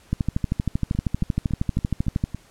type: two click trains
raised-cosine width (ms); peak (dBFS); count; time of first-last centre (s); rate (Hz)
5; -9 / -16; 28 / 6; 0.13-2.239 / 0.95-2.347; 12.8 / 3.58
effects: pink hiss -54 dBFS RMS until 2.5 s + low-pass 11000 Hz 12 dB/octave